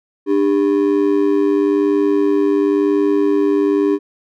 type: ring-modulated tone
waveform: triangle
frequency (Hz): 348.6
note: F4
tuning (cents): -3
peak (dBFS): -7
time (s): 0.26-3.99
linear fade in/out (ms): 50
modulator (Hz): 50.5
effects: none